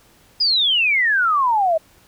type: exponential sweep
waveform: sine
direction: down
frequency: 5040 to 622.3 Hz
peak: -14 dBFS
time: 0.4-1.78 s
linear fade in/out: 10 ms
effects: pink hiss -53 dBFS RMS until 2.07 s